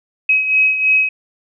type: beating tone pair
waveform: sine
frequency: 2545 / 2548.1 Hz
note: D#7 / D#7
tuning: +39 / +41 cents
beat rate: 3.1 Hz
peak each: -12 / -19 dBFS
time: 0.29-1.09 s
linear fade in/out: 5 ms
effects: none